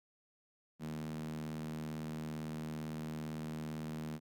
sawtooth tone with high-pass filter, 77.78 Hz, D#2, in tune, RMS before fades -42 dBFS, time 0.79-4.2 s, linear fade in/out 50 ms, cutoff 190 Hz, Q 8.5, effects none

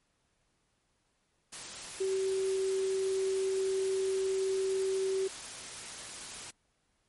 sine tone in noise, 383 Hz, G4, 40 cents flat, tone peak -28 dBFS, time 2-5.28 s, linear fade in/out 10 ms, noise white, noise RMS -43 dBFS, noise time 1.52-6.51 s, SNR +12 dB, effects pink hiss -75 dBFS RMS until 7.08 s + MP3 48 kbps

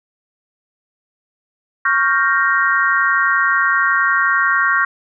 sine chord, G half-diminished seventh, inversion second, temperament equal, 1108.7 / 1396.9 / 1568 / 1864.7 Hz, Db6 / F6 / G6 / Bb6, 0 / 0 / 0 / 0 cents, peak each -18 dBFS, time 1.85-4.85 s, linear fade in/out 5 ms, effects none

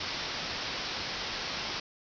white low-pass noise, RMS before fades -36 dBFS, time 0-1.8 s, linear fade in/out 5 ms, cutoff 5600 Hz, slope 96 dB/octave, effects none

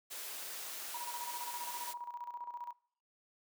white noise, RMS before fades -44 dBFS, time 0.1-1.94 s, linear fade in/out 20 ms
sine tone with tremolo, 961 Hz, B5, 48 cents flat, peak -39 dBFS, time 0.94-2.73 s, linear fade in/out 5 ms, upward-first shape square, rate 15 Hz, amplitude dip 65%
effects noise-tail reverb RT60 0.6 s tail -23 dB re dry + high-pass 400 Hz 12 dB/octave

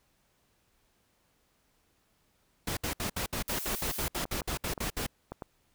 pink noise bursts, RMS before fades -33 dBFS, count 15, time 2.67-5.066 s, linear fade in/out 5 ms, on 100 ms, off 64 ms
blue noise, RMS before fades -38 dBFS, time 3.48-4.08 s, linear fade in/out 0 ms
clicks, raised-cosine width 1 ms, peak -24 dBFS, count 8, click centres 3.99 / 4.211 / 4.254 / 4.418 / 4.778 / 4.87 / 5.32 / 5.422 s
effects pink hiss -71 dBFS RMS until 5.74 s

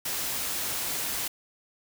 white noise, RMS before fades -31 dBFS, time 0.05-1.28 s, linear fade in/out 5 ms, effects none

